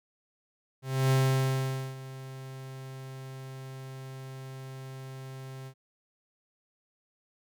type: tone with ADSR envelope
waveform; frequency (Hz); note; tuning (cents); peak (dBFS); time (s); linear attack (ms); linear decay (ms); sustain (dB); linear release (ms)
45% pulse; 132.5; C3; +22; -21; 0.82-5.74; 290; 840; -19; 71
effects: none